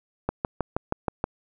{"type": "click train", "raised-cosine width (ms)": 1, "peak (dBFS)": -10, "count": 7, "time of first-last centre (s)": [0.29, 1.241], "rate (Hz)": 6.31, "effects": []}